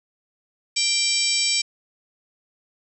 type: harmonic tone with a mistuned harmonic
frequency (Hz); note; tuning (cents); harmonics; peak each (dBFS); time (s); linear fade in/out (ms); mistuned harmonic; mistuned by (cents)
784; G5; 0; 3 / 4 / 5 / 6 / 7 / 8 / 9 / 10; -26 / -30 / -30 / -27 / -24 / -35 / -33 / -25; 0.76-1.62; 10; 5; -19
effects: none